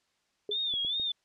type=tone with exponential decay; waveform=sine; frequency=414.2 Hz; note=G#4; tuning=5 cents flat; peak=-29 dBFS; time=0.49-0.59 s; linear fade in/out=2 ms; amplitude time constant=20 ms
type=tone with vibrato; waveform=sine; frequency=3491 Hz; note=A7; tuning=14 cents flat; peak=-28 dBFS; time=0.51-1.12 s; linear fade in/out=5 ms; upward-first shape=sine; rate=2.5 Hz; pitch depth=110 cents each way
type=clicks; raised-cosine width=2 ms; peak=-33 dBFS; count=3; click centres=0.739 / 0.848 / 0.998 s
effects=white hiss -74 dBFS RMS until 1.24 s + low-pass 6000 Hz 12 dB/octave